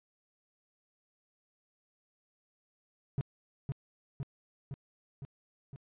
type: tone with echo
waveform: triangle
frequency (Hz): 137.6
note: C#3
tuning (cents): -12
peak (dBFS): -26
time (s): 3.18-3.21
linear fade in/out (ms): 0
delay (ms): 510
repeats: 5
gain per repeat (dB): -3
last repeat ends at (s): 5.76
effects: resampled to 8000 Hz